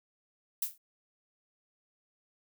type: noise with exponential decay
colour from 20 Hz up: violet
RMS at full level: -27 dBFS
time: 0.62-0.78 s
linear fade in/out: 5 ms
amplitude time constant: 33 ms
effects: none